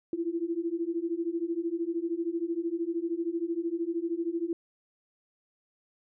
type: beating tone pair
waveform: sine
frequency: 329.6 / 342.6 Hz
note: E4 / F4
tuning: 0 / -33 cents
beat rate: 13 Hz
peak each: -32 / -31 dBFS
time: 0.13-4.53 s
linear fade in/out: 2 ms
effects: none